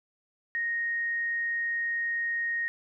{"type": "tone", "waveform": "sine", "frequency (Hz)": 1864.7, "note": "A#6", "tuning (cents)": 0, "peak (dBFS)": -27, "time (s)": [0.55, 2.68], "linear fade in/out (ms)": 0, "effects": []}